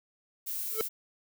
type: noise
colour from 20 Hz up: violet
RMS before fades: -35 dBFS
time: 0.46-0.89 s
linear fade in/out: 20 ms
type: tone with exponential growth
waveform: square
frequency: 440 Hz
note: A4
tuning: in tune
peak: -25 dBFS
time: 0.7-0.81 s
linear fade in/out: 0 ms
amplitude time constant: 22 ms
effects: none